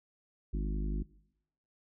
harmonic tone, 51 Hz, G#1, 31 cents flat, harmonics 1 / 3 / 4 / 5 / 6 / 7, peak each -31 / -41 / -43 / -45 / -47 / -48 dBFS, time 0.53-1.03 s, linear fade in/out 10 ms, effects noise-tail reverb RT60 0.8 s tail -21 dB re dry

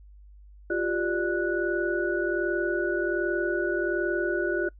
sine tone cluster, 349.3 / 390.6 / 593 / 1473 Hz, F4 / G4 / D5 / F#6, 0 / -6 / +17 / -8 cents, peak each -27 / -31 / -32 / -30 dBFS, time 0.7-4.69 s, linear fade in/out 5 ms, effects noise-tail reverb RT60 0.1 s tail -23 dB re dry + added 50 Hz sine -47 dBFS peak until 4.79 s

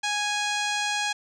15% pulse tone with low-pass filter, 829 Hz, G#5, 3 cents flat, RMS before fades -27 dBFS, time 0.03-1.13 s, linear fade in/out 10 ms, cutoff 5900 Hz, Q 6.4, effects none

